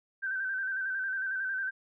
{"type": "tone with vibrato", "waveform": "sine", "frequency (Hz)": 1552, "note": "G6", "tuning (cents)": -18, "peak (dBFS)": -30, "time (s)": [0.22, 1.71], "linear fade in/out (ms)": 20, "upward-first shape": "square", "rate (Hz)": 11, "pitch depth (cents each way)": 38, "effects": []}